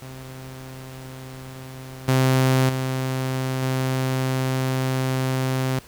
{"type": "tone with level steps", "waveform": "sawtooth", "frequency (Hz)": 130.7, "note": "C3", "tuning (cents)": -1, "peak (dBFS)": [-32, -12, -19, -17], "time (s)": [0.02, 5.79], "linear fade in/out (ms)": 0, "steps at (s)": [2.08, 2.69, 3.62], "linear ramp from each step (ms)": 5, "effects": ["pink hiss -47 dBFS RMS until 5.87 s"]}